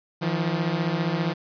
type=beating tone pair; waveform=sawtooth; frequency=159.4 / 174.4 Hz; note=D#3 / F3; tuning=+42 / -2 cents; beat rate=15 Hz; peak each=-22 dBFS; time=0.21-1.34 s; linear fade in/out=20 ms; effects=resampled to 11025 Hz + 8-bit